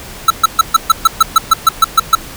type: tone bursts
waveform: square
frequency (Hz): 1318.5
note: E6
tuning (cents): 0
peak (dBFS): -3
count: 13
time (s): 0.28-2.152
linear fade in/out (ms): 5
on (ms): 24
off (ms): 130
effects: pink hiss -30 dBFS RMS until 2.36 s